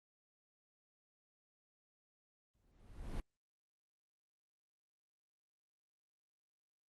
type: noise with exponential growth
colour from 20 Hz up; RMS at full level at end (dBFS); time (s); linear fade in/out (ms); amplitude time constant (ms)
brown; -38; 2.55-3.2; 1; 140
effects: Opus 24 kbps